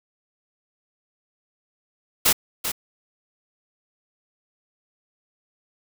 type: noise with echo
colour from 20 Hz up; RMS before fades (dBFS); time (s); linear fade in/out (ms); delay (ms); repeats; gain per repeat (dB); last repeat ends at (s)
white; -17; 2.25-2.33; 10; 390; 1; -9; 2.72
effects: none